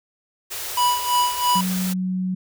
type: band-stop noise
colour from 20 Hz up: white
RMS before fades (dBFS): -30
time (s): 0.5-1.94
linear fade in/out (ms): 20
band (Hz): 120 to 340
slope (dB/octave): 96
type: tone with tremolo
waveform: square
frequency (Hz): 982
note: B5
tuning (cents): -10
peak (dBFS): -16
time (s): 0.77-1.61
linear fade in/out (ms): 5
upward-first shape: sine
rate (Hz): 3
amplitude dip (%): 75
type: tone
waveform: sine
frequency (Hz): 185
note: F#3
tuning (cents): 0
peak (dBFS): -21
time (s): 1.55-2.35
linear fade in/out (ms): 10
effects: none